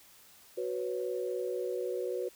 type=chord; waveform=sine; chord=F# suspended fourth; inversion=none; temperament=equal; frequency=370 / 493.9 / 554.4 Hz; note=F#4 / B4 / C#5; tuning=0 / 0 / 0 cents; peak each=-35 / -35 / -40 dBFS; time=0.57-2.29 s; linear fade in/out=10 ms; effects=white hiss -58 dBFS RMS until 2.35 s